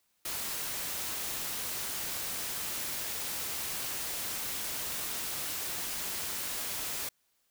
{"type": "noise", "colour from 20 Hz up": "white", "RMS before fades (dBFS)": -36, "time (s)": [0.25, 7.09], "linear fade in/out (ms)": 5, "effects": ["white hiss -74 dBFS RMS until 7.5 s"]}